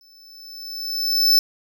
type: tone with exponential growth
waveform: square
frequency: 5274 Hz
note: E8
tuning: in tune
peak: -11 dBFS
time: 0.01-1.39 s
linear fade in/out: 1 ms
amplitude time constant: 300 ms
effects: none